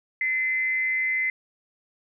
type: tone with frequency modulation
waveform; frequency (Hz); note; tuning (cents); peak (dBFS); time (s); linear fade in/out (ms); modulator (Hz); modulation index
sine; 2054; C7; -33; -22; 0.21-1.3; 2; 291; 0.27
effects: none